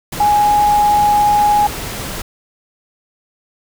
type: tone in noise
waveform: sine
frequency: 830.6 Hz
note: G#5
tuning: in tune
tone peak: -9 dBFS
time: 0.2-1.67 s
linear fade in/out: 5 ms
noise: pink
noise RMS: -25 dBFS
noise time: 0.12-2.22 s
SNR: +13 dB
effects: none